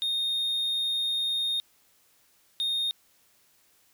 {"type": "tone pair in turn", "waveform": "triangle", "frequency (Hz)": [3689, 3689], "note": ["A#7", "A#7"], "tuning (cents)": [-19, -19], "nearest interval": "unison", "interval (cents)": 0, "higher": "neither", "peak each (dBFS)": -24, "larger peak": "neither", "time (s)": [[0.02, 1.6], [2.6, 2.91]], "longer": "first", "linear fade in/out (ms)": 0, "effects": ["white hiss -64 dBFS RMS until 3.93 s"]}